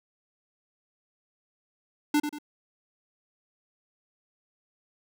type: tone with echo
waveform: square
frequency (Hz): 296.2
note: D4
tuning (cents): +15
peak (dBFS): -21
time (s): 2.14-2.2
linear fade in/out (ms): 5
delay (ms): 93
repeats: 2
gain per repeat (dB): -8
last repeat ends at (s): 2.386
effects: none